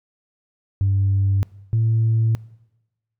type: tone pair in turn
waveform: sine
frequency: 98 / 112.55 Hz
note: G2 / A2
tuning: 0 / +40 cents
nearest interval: major second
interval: 240 cents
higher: second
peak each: -14 dBFS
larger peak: neither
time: 0.81-1.43 / 1.73-2.35 s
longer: neither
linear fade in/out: 0 ms
effects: noise-tail reverb RT60 1.0 s tail -23 dB re dry + tanh soft clip ceiling -12 dBFS